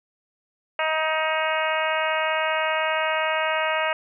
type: harmonic tone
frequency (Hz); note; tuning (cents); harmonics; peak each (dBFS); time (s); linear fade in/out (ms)
315.1; D#4; +22; 2 / 3 / 4 / 5 / 6 / 7 / 8 / 9; -26 / -28 / -29 / -30 / -31 / -31 / -32 / -33; 0.79-3.93; 2
effects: none